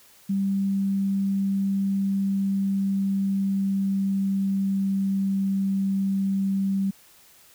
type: tone with pitch glide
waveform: sine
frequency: 196 to 194.76 Hz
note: G3 to G3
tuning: 0 to -11 cents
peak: -21 dBFS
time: 0.29-6.91 s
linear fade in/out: 10 ms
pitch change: -11 cents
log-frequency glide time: 2.16-5.4 s
effects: white hiss -54 dBFS RMS until 7.54 s